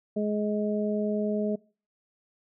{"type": "harmonic tone", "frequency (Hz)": 210, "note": "G#3", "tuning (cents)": 19, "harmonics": [1, 2, 3], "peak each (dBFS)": [-27, -30, -32], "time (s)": [0.16, 1.56], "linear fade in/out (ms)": 10, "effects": ["noise-tail reverb RT60 0.4 s tail -24 dB re dry"]}